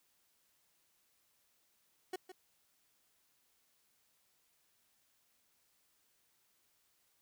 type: tone with echo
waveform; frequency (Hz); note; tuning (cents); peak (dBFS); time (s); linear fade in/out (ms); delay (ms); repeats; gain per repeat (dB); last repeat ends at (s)
30% pulse; 370; F#4; 0; -35; 2.13-2.16; 5; 160; 1; -11; 2.32
effects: white hiss -75 dBFS RMS until 7.21 s